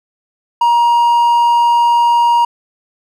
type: tone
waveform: triangle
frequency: 946 Hz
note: A#5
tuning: 25 cents sharp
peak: -6 dBFS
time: 0.61-2.45 s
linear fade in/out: 5 ms
effects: none